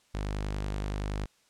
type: tone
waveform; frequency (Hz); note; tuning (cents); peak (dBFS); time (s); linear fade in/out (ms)
sawtooth; 50.6; G#1; -44; -27; 0.14-1.26; 10
effects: white hiss -66 dBFS RMS until 1.49 s + low-pass 8000 Hz 12 dB/octave